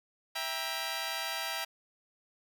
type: chord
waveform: 10% pulse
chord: E diminished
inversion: none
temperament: just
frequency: 659.3 / 791.1 / 949.3 Hz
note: E5 / G5 / Bb5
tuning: 0 / +16 / +31 cents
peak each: -30 dBFS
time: 0.35-1.65 s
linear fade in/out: 10 ms
effects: none